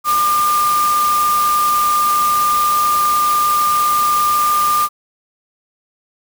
sine tone in noise, 1200 Hz, D6, 37 cents sharp, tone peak -12 dBFS, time 0.04-4.89 s, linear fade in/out 50 ms, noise white, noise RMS -24 dBFS, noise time 0.04-4.89 s, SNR +9 dB, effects none

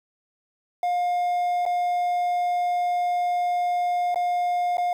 triangle tone with dropouts, 710 Hz, F5, 28 cents sharp, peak -19 dBFS, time 0.83-4.93 s, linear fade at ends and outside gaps 2 ms, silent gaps 1.654-1.662 / 4.145-4.158 / 4.771-4.781 s, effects 8-bit

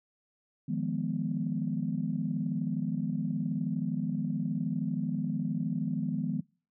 sine chord, F half-diminished seventh, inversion third, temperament equal, 155.56 / 174.61 / 207.7 / 246.9 Hz, Eb3 / F3 / Ab3 / Cb4, 0 / 0 / 0 / 0 cents, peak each -34 dBFS, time 0.68-6.41 s, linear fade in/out 10 ms, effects noise-tail reverb RT60 0.4 s tail -26 dB re dry + tanh soft clip ceiling -18 dBFS

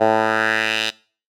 10% pulse tone with band-pass filter sweep, 110 Hz, A2, in tune, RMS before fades -18 dBFS, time 0-0.91 s, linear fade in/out 20 ms, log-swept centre 680 to 3600 Hz, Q 2.3, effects noise-tail reverb RT60 0.4 s tail -21 dB re dry

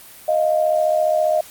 sine tone pair together, 622.3 / 697.1 Hz, D#5 / F5, 0 / -3 cents, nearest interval major second, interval 197 cents, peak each -16 / -20 dBFS, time 0.28-1.41 s, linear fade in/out 5 ms, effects white hiss -42 dBFS RMS until 1.5 s + Opus 32 kbps

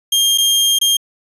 sawtooth tone with dropouts, 3210 Hz, G7, 40 cents sharp, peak -8 dBFS, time 0.12-0.97 s, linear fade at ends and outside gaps 5 ms, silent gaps 0.377-0.382 / 0.788-0.813 s, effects resampled to 32000 Hz

